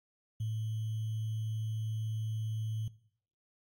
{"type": "tone with sample-and-hold", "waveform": "sine", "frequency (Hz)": 110, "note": "A2", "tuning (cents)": 0, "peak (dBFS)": -32, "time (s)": [0.4, 2.88], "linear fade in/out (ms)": 5, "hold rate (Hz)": 3150, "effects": ["noise-tail reverb RT60 0.6 s tail -19 dB re dry", "AAC 48 kbps"]}